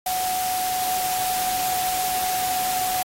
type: tone in noise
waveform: sine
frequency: 740 Hz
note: F#5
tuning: in tune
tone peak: -23 dBFS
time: 0.06-3.03 s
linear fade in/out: 5 ms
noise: white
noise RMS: -28 dBFS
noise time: 0.06-3.03 s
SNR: +2 dB
effects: AAC 48 kbps